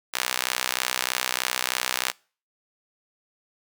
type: tone with high-pass filter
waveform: sawtooth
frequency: 63.2 Hz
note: B1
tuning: 41 cents sharp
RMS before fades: -28 dBFS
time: 0.13-2.12 s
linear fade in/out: 20 ms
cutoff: 1500 Hz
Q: 0.54
effects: noise-tail reverb RT60 0.4 s tail -24 dB re dry

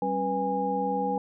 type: tone cluster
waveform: sine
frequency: 194.1 / 272.1 / 489.3 / 820 Hz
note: G3 / C#4 / B4 / G#5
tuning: -17 / -32 / -16 / -22 cents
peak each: -32 / -34 / -30 / -28 dBFS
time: 0.02-1.18 s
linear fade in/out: 2 ms
effects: none

